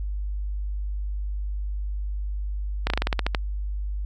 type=slowing click train; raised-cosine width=0.3 ms; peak=-7 dBFS; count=10; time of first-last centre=2.87-3.348 s; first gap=31 ms; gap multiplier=1.13; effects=added 50 Hz sine -26 dBFS peak until 4.05 s